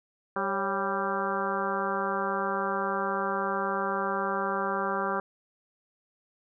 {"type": "harmonic tone with a mistuned harmonic", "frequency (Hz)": 196.3, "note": "G3", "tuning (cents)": 3, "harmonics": [1, 2, 3, 4, 5, 6, 7, 8], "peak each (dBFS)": [-37, -34, -35, -35, -35, -33, -35, -37], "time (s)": [0.36, 5.2], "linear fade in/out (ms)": 2, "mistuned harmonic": 3, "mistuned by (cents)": -90, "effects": []}